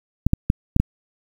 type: clicks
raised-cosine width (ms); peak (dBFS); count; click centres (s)
5; -3; 5; 0.266 / 0.334 / 0.501 / 0.764 / 0.8
effects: 7-bit